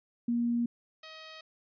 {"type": "tone pair in turn", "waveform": ["sine", "5% pulse"], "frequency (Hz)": [237, 632.7], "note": ["A#3", "D#5"], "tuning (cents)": [29, 29], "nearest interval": "octave + perfect fourth", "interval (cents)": 1700, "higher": "second", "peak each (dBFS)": [-26, -33], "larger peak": "first", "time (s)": [[0.28, 0.66], [1.03, 1.41]], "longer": "neither", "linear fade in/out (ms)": 5, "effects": ["resampled to 11025 Hz"]}